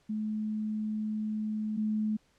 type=tone pair in turn; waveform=sine; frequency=214.7 / 214.7 Hz; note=A3 / A3; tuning=-42 / -42 cents; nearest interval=unison; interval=0 cents; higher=neither; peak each=-30 / -27 dBFS; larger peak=second; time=0.09-1.77 / 1.77-2.17 s; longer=first; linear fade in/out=10 ms; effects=pink hiss -68 dBFS RMS until 2.38 s + low-pass 8000 Hz 12 dB/octave